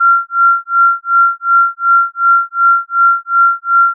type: tone with tremolo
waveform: sine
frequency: 1375 Hz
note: F6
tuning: 27 cents flat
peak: -4 dBFS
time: 0-3.94 s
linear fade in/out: 10 ms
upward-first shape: sine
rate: 2.7 Hz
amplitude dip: 100%
effects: none